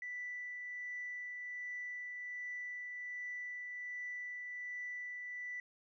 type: tone with tremolo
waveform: sine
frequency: 1975.5 Hz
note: B6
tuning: in tune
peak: -39 dBFS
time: 0.02-5.6 s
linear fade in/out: 2 ms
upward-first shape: triangle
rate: 1.3 Hz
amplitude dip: 30%
effects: tanh soft clip ceiling -35 dBFS